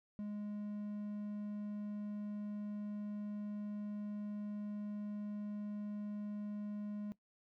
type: tone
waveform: triangle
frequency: 207.7 Hz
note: G#3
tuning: in tune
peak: -38 dBFS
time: 0.19-7.12 s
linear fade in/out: 0 ms
effects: noise-tail reverb RT60 0.1 s tail -18 dB re dry